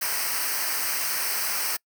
white noise with comb filter, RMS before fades -27 dBFS, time 0.01-1.77 s, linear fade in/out 10 ms, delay 0.28 ms, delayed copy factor -0.8, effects noise-tail reverb RT60 0.1 s tail -26 dB re dry

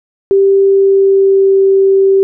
sine tone with pitch glide, 392 to 388.4 Hz, G4 to G4, 0 to -16 cents, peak -5 dBFS, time 0.31-2.23 s, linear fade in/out 0 ms, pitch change -16 cents, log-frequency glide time 0.63-1.61 s, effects none

